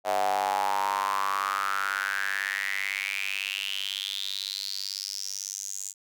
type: tone with high-pass filter sweep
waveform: square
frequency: 49 Hz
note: G1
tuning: in tune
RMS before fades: -30 dBFS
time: 0.04-5.94 s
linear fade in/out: 50 ms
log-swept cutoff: 670 to 7200 Hz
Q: 7.1
effects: none